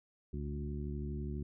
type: harmonic tone with a mistuned harmonic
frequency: 72.3 Hz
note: D2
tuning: 27 cents flat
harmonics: 1 / 2 / 3 / 4 / 5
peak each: -39 / -42 / -44 / -50 / -47 dBFS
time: 0.33-1.43 s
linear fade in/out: 5 ms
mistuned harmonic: 1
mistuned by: -45 cents
effects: none